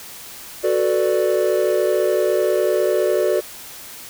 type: chord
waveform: triangle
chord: B minor seventh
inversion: second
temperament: equal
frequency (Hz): 370 / 440 / 493.9 / 587.3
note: F#4 / A4 / B4 / D5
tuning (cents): 0 / 0 / 0 / 0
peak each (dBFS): -18 / -20 / -22 / -18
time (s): 0.63-3.41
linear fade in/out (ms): 20
effects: white hiss -37 dBFS RMS until 4.09 s